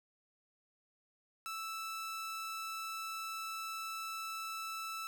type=tone; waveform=sawtooth; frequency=1318.5 Hz; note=E6; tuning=in tune; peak=-36 dBFS; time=1.46-5.07 s; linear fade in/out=0 ms; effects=none

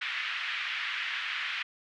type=band-pass noise; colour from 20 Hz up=pink; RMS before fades=-34 dBFS; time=0.01-1.63 s; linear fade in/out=10 ms; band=1600 to 3100 Hz; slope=24 dB/octave; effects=none

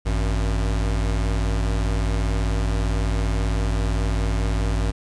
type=tone pair together; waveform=square; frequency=52.53 / 93.6 Hz; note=G#1 / F#2; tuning=+20 / +20 cents; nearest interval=minor seventh; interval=1000 cents; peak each=-21 / -28 dBFS; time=0.05-4.92 s; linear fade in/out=20 ms; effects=resampled to 22050 Hz + 10-bit

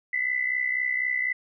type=tone pair together; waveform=sine; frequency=1992 / 2056 Hz; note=B6 / C7; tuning=+14 / -31 cents; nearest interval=minor second; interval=55 cents; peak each=-25 / -29 dBFS; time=0.13-1.33 s; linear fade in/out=5 ms; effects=none

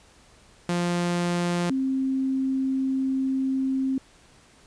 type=tone pair in turn; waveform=sawtooth / sine; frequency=174.61 / 265.4 Hz; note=F3 / C4; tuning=0 / +25 cents; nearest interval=perfect fifth; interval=725 cents; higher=second; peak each=-19 / -22 dBFS; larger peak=first; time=0.69-1.7 / 1.7-3.98 s; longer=second; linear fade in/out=2 ms; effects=pink hiss -55 dBFS RMS until 4.66 s + resampled to 22050 Hz

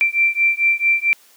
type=beating tone pair; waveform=sine; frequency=2349 / 2353.5 Hz; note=D7 / D7; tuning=0 / +3 cents; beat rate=4.5 Hz; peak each=-17 dBFS; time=0.01-1.13 s; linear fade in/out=0 ms; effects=white hiss -51 dBFS RMS until 1.36 s + high-pass 300 Hz 12 dB/octave

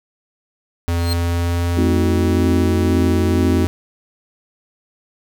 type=tone with pitch glide; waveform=square; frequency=85.2 to 87.9 Hz; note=F2 to F2; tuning=-42 to +12 cents; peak=-17 dBFS; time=0.88-3.67 s; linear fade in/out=0 ms; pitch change=+54 cents; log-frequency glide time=1-2.55 s
type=tone with exponential growth; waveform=40% pulse; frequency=4186 Hz; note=C8; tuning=in tune; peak=-18 dBFS; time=0.92-1.13 s; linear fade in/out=0 ms; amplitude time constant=44 ms
type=chord; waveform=sine; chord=A diminished seventh; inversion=none; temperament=equal with one note detuned; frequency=220 / 261.6 / 318.2 / 370 Hz; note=A3 / C4 / Eb4 / Gb4; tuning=0 / 0 / +39 / 0 cents; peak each=-21 dBFS; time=1.77-3.65 s; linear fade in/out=5 ms
effects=none

